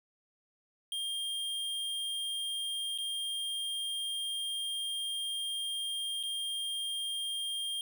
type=tone with dropouts; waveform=square; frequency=3208 Hz; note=G7; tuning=39 cents sharp; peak=-34 dBFS; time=0.92-7.81 s; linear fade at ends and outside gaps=1 ms; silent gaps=2.977-2.985 / 6.229-6.235 s; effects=none